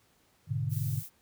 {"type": "chord", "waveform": "sine", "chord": "G# diminished", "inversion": "none", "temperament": "equal", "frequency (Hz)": [103.83, 123.47, 146.83], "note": ["G#2", "B2", "D3"], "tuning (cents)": [0, 0, 0], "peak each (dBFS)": -33, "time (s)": [0.47, 1.03], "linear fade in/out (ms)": 50}
{"type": "noise", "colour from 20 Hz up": "violet", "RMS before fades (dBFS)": -43, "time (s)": [0.69, 1.1], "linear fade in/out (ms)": 50}
{"effects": ["pink hiss -67 dBFS RMS until 1.21 s", "high-pass 60 Hz 12 dB/octave"]}